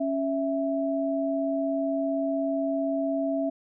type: tone pair together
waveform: sine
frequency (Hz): 276.5 / 659.3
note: C#4 / E5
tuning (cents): -4 / 0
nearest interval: octave + minor third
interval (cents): 1504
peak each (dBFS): -27 / -27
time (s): 0-3.5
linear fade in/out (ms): 10
effects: none